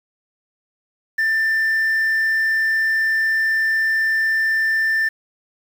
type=tone; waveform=sine; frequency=1782 Hz; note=A6; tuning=22 cents sharp; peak=-13 dBFS; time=1.18-5.09 s; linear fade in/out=10 ms; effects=tanh soft clip ceiling -15 dBFS + 7-bit